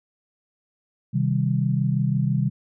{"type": "chord", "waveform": "sine", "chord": "C minor", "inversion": "none", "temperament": "just", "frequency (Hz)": [130.81, 156.98, 196.22], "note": ["C3", "Eb3", "G3"], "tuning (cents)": [0, 16, 2], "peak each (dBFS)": [-22, -24, -25], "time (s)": [1.13, 2.5], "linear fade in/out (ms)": 20, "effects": []}